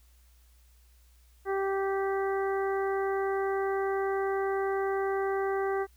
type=harmonic tone; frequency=390 Hz; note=G4; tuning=9 cents flat; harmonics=1 / 2 / 3 / 4 / 5; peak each=-28 / -34 / -38 / -40 / -42 dBFS; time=1.45-5.87 s; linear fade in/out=50 ms; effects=added 60 Hz sine -57 dBFS peak until 5.96 s + white hiss -67 dBFS RMS until 5.96 s